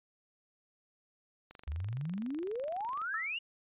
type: click train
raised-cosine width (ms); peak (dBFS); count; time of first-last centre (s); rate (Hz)
0.3; -35; 37; 1.51-3.016; 23.9
type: exponential sweep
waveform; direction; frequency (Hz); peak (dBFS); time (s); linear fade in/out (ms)
sine; up; 66.8 to 2925; -34; 1.67-3.39; 10
type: tone with exponential decay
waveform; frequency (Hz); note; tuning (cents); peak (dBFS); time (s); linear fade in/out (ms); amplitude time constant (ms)
sine; 1318.5; E6; 0; -32; 3.14-3.36; 2; 47
effects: resampled to 8000 Hz